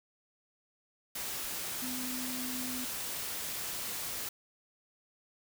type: tone in noise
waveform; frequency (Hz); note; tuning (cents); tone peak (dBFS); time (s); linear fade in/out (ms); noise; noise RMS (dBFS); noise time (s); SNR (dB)
sine; 252.5; B3; +39; -39; 1.82-2.85; 5; white; -38; 1.15-4.29; -4
effects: none

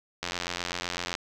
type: click train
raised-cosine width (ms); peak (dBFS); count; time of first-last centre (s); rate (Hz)
0.2; -13; 82; 0.23-1.152; 87.9
effects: none

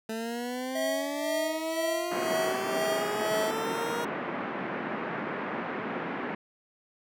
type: linear sweep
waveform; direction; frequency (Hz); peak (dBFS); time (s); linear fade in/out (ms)
20% pulse; up; 220 to 475.8; -27; 0.09-4.05; 5
type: tone with tremolo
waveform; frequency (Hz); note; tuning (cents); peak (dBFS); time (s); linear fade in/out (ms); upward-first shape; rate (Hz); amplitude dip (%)
square; 645; E5; -38; -28; 0.75-3.51; 5; sine; 2; 70
type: band-pass noise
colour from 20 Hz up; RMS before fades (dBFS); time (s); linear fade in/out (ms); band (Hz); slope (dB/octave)
pink; -34; 2.11-6.35; 5; 190 to 2100; 24
effects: none

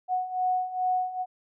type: beating tone pair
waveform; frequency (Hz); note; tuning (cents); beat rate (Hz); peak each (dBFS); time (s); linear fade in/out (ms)
sine; 735 / 737.4; F#5 / F#5; -12 / -6; 2.4; -30 / -26; 0.08-1.26; 50
effects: none

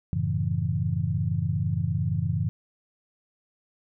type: chord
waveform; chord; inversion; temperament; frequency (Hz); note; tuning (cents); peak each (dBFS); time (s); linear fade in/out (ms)
sine; F# minor seventh; none; equal; 92.5 / 110 / 138.59 / 164.81; F#2 / A2 / C#3 / E3; 0 / 0 / 0 / 0; -29; 0.13-2.49; 0
effects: none

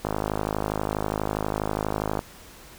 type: click train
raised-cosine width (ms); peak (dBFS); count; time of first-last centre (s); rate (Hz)
1; -11; 113; 0.05-2.191; 52.3
effects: pink hiss -47 dBFS RMS until 2.78 s

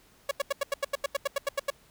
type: tone bursts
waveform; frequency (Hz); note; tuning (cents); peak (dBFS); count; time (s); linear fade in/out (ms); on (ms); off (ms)
sawtooth; 560; C#5; +18; -21; 14; 0.29-1.703; 5; 22; 85
effects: pink hiss -60 dBFS RMS until 1.9 s

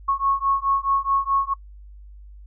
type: beating tone pair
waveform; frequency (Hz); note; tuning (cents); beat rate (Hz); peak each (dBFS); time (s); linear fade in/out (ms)
sine; 1097 / 1101.7; C#6 / C#6; -18 / -11; 4.7; -22; 0.08-1.54; 10
effects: noise-tail reverb RT60 0.1 s tail -24 dB re dry + added 50 Hz sine -40 dBFS peak until 2.46 s

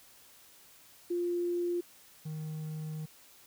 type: tone pair in turn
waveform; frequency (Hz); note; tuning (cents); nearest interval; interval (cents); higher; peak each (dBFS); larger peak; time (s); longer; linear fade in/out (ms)
sine / triangle; 349.4 / 155.64; F4 / D#3; +1 / +1; octave + major second; 1400; first; -29 / -34; first; 1.1-1.81 / 2.25-3.06; second; 10
effects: white hiss -58 dBFS RMS until 3.46 s

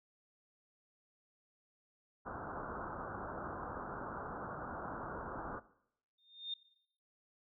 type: low-pass noise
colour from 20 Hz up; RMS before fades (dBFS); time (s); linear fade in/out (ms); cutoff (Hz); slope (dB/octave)
white; -44; 2.25-5.6; 20; 1500; 96
type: tone with exponential growth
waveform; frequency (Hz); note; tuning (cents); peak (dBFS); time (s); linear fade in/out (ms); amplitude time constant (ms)
sine; 3646; A#7; -39; -35; 6.18-6.54; 5; 78
effects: noise-tail reverb RT60 0.7 s tail -17 dB re dry

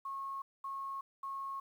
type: tone bursts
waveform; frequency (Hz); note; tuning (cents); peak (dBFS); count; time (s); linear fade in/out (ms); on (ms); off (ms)
sine; 1091; C#6; -28; -38; 3; 0.05-1.6; 5; 370; 220
effects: 11-bit

